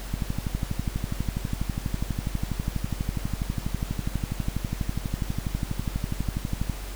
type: click train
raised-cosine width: 5 ms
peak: -14 dBFS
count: 81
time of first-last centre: 0.14-6.697 s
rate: 12.2 Hz
effects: added 46 Hz sine -34 dBFS peak until 6.95 s + pink hiss -41 dBFS RMS until 6.95 s